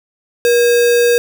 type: tone with sample-and-hold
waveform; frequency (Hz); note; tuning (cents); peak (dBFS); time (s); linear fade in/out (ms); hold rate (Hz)
sine; 477.6; A#4; +42; -8; 0.45-1.18; 0; 2100
effects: none